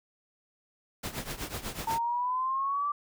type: noise with tremolo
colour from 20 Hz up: pink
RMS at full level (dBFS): -34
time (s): 1.03-1.99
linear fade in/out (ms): 10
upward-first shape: triangle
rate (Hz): 8.1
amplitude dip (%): 85
type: exponential sweep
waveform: sine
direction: up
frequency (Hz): 898 to 1174.7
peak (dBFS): -27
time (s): 1.87-2.92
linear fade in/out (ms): 5
effects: none